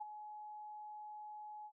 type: tone with ADSR envelope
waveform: sine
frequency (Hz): 845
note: G#5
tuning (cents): +30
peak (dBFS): -39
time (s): 0-1.72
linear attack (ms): 15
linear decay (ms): 20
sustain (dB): -8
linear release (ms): 65
effects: none